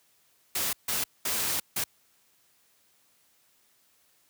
white noise bursts at uneven times, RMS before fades -29 dBFS, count 4, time 0.55-0.73 / 0.88-1.04 / 1.25-1.6 / 1.76-1.84 s, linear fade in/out 5 ms, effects white hiss -66 dBFS RMS until 4.29 s + high-pass 60 Hz 12 dB/octave

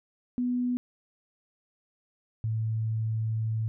sine tone pair in turn, 246.9 / 110.87 Hz, B3 / A2, 0 / +14 cents, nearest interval octave + major second, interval 1386 cents, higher first, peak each -25 / -26 dBFS, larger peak first, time 0.38-0.77 / 2.44-3.68 s, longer second, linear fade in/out 0 ms, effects none

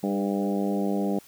harmonic tone with a mistuned harmonic, 99.5 Hz, G2, 26 cents sharp, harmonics 2 / 3 / 4 / 5 / 6 / 7 / 8, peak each -26 / -30 / -32 / -34 / -36 / -37 / -38 dBFS, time 0.03-1.19 s, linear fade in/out 5 ms, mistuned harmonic 4, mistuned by +15 cents, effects white hiss -53 dBFS RMS until 1.27 s

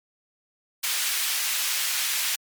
pink high-pass noise, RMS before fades -26 dBFS, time 0.83-2.36 s, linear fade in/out 10 ms, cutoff 2200 Hz, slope 12 dB/octave, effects MP3 96 kbps

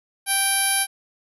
10% pulse tone with low-pass filter, 784 Hz, G5, in tune, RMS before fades -21 dBFS, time 0.26-0.87 s, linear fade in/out 50 ms, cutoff 11000 Hz, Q 8.5, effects none

